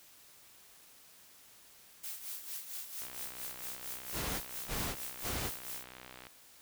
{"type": "noise with tremolo", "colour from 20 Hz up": "blue", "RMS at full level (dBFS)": -41, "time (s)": [2.03, 5.84], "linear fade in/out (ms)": 10, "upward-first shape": "sine", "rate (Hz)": 4.4, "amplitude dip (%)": 65}
{"type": "click train", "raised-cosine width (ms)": 0.3, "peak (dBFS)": -32, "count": 206, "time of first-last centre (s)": [3.02, 6.269], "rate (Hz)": 63.1}
{"type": "noise bursts", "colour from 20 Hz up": "pink", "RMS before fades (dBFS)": -37, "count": 3, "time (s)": [4.12, 5.51], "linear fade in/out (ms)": 50, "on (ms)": 290, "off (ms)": 260}
{"effects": ["white hiss -59 dBFS RMS until 6.61 s"]}